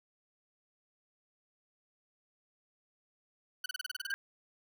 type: tone bursts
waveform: 20% pulse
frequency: 1494 Hz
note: F#6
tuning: 16 cents sharp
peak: -30 dBFS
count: 10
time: 3.64-4.119 s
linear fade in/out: 5 ms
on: 20 ms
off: 31 ms
type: tone with exponential growth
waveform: sine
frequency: 1599 Hz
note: G6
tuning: 34 cents sharp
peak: -28 dBFS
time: 3.99-4.14 s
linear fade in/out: 0 ms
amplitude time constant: 32 ms
effects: none